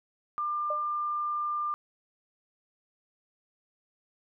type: tone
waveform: sine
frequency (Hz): 1196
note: D6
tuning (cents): +31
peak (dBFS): -28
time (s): 0.38-1.74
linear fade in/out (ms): 0
type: tone with exponential decay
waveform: sine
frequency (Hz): 602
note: D5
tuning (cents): +43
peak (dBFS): -28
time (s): 0.7-0.87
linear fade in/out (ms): 5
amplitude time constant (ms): 36
effects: none